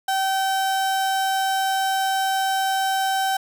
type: tone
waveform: 35% pulse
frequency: 771 Hz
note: G5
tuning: 29 cents flat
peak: -18 dBFS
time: 0.08-3.37 s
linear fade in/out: 5 ms
effects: none